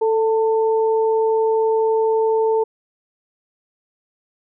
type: tone pair together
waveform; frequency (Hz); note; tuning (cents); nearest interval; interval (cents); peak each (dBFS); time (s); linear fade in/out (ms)
sine; 442.1 / 894; A4 / A5; +8 / +27; octave; 1219; -15 / -23; 0.01-2.64; 10
effects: none